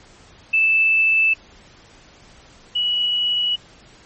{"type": "tone pair in turn", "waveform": "sine", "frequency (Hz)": [2637, 2930], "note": ["E7", "F#7"], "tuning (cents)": [0, -18], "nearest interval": "major second", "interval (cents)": 182, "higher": "second", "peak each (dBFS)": [-13, -17], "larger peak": "first", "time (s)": [[0.53, 1.34], [2.75, 3.56]], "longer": "neither", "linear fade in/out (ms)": 10, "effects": ["pink hiss -48 dBFS RMS until 4.05 s", "MP3 32 kbps"]}